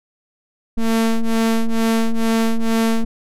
square ring-modulated tone, 112.9 Hz, A2, 45 cents sharp, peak -12 dBFS, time 0.77-3.05 s, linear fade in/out 10 ms, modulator 114 Hz, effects resampled to 32000 Hz

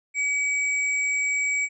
sine tone pair together, 2276 / 7605 Hz, C#7 / A#8, +45 / +34 cents, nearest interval octave + major sixth, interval 2089 cents, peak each -22 / -32 dBFS, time 0.14-1.69 s, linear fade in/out 50 ms, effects none

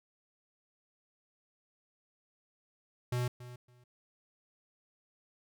square tone with echo, 123.3 Hz, B2, 2 cents flat, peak -31 dBFS, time 3.12-3.28 s, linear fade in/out 5 ms, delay 280 ms, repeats 2, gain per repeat -15 dB, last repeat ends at 3.84 s, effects none

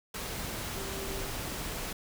sine tone in noise, 389.5 Hz, G4, 11 cents flat, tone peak -42 dBFS, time 0.76-1.31 s, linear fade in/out 5 ms, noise pink, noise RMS -37 dBFS, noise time 0.14-1.93 s, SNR -8 dB, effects none

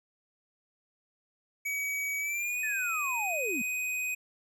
square tone with pitch glide, 2269 to 2503 Hz, C#7 to D#7, +40 to +10 cents, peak -31 dBFS, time 1.65-4.15 s, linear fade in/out 10 ms, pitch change +170 cents, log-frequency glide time 2.19-2.62 s
sine linear sweep, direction down, 1800 to 204.6 Hz, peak -33 dBFS, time 2.63-3.62 s, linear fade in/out 5 ms
effects none

